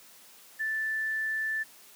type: tone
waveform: sine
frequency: 1760 Hz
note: A6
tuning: in tune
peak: -28 dBFS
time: 0.59-1.64 s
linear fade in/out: 20 ms
effects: white hiss -54 dBFS RMS until 1.95 s + high-pass 150 Hz 12 dB/octave